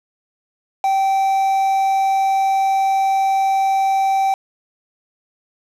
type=tone with quantisation; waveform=triangle; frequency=776 Hz; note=G5; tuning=18 cents flat; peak=-12 dBFS; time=0.84-4.34 s; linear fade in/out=2 ms; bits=5; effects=low-pass 7000 Hz 12 dB/octave